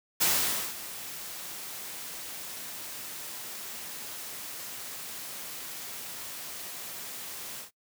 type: noise with ADSR envelope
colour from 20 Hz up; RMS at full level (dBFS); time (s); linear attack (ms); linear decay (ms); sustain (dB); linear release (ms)
white; -24; 0.2-7.71; 17; 520; -16; 120
effects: noise-tail reverb RT60 0.1 s tail -21 dB re dry + high-pass 100 Hz 12 dB/octave